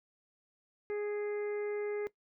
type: harmonic tone with a mistuned harmonic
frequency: 415.3 Hz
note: G#4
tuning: in tune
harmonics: 1 / 2 / 3 / 4 / 5 / 6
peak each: -33 / -51 / -54 / -52 / -49 / -61 dBFS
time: 0.9-2.07 s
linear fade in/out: 0 ms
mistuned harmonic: 6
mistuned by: -30 cents
effects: noise-tail reverb RT60 0.1 s tail -18 dB re dry